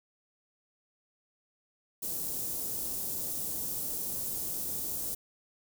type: band-stop noise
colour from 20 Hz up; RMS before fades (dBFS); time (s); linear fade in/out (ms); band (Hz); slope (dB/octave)
white; -35; 2.02-5.15; 10; 480 to 8200; 12
effects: none